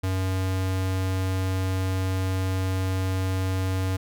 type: tone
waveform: square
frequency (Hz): 94.1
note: F#2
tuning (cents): +30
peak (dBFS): -24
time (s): 0.03-3.97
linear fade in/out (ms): 10
effects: none